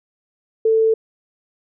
sine tone, 444.5 Hz, A4, 18 cents sharp, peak -12 dBFS, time 0.65-0.94 s, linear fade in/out 5 ms, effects none

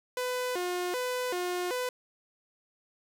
sawtooth tone with vibrato, 423.2 Hz, G#4, 33 cents sharp, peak -26 dBFS, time 0.17-1.89 s, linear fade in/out 2 ms, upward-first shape square, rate 1.3 Hz, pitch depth 290 cents each way, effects none

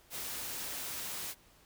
white noise, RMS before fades -40 dBFS, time 0.1-1.35 s, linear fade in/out 50 ms, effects pink hiss -63 dBFS RMS until 1.65 s

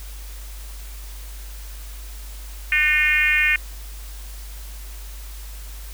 sine tone with frequency modulation, 2136 Hz, C7, 35 cents sharp, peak -15 dBFS, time 2.72-3.56 s, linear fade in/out 2 ms, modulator 318 Hz, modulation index 1.5, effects added 50 Hz sine -33 dBFS peak until 5.93 s + white hiss -43 dBFS RMS until 5.93 s

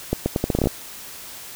accelerating click train, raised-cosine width 2 ms, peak -6 dBFS, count 11, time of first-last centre 0.13-0.672 s, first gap 130 ms, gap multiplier 0.78, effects white hiss -38 dBFS RMS until 1.55 s

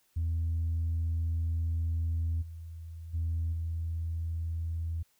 sine tone with level steps, 82.41 Hz, E2, in tune, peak -26 / -40 / -27 / -30 dBFS, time 0.16-5.03 s, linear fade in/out 10 ms, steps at 2.41 / 3.13 / 3.52 s, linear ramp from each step 20 ms, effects tanh soft clip ceiling -25 dBFS + white hiss -70 dBFS RMS until 5.19 s

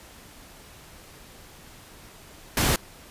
pink noise, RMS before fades -22 dBFS, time 2.57-2.76 s, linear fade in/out 2 ms, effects pink hiss -48 dBFS RMS until 3.1 s + resampled to 32000 Hz

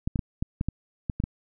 clicks, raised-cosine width 5 ms, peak -14 dBFS, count 9, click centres 0.075 / 0.158 / 0.192 / 0.425 / 0.611 / 0.686 / 1.098 / 1.201 / 1.239 s, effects none

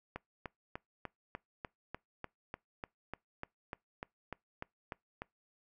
click train, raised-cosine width 0.5 ms, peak -25 dBFS, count 18, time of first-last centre 0.16-5.22 s, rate 3.36 Hz, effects noise-tail reverb RT60 0.2 s tail -25 dB re dry

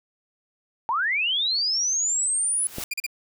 sine linear sweep, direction up, 855 to 10170 Hz, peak -21 dBFS, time 0.89-2.67 s, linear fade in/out 0 ms
white noise with exponential growth, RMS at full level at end -30 dBFS, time 2.46-2.84 s, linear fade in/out 2 ms, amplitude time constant 82 ms
click, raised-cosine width 2 ms, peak -18 dBFS, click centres 2.784 s
sawtooth tone bursts, 2405 Hz, D7, 41 cents sharp, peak -22 dBFS, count 3, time 2.91-3.065 s, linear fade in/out 5 ms, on 27 ms, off 37 ms
effects none

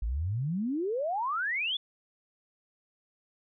sine exponential sweep, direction up, 50.4 to 3520 Hz, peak -28 dBFS, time 0.02-1.77 s, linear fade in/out 5 ms, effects none

